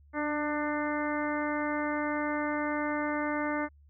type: harmonic tone with a mistuned harmonic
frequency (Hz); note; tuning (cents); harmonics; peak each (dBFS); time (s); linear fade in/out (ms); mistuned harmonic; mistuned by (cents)
298.2; D4; +27; 1 / 2 / 3 / 4 / 5 / 6 / 7; -32 / -35 / -37 / -38 / -39 / -40 / -40; 0.13-3.69; 50; 1; -18
effects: added 72 Hz sine -55 dBFS peak until 3.89 s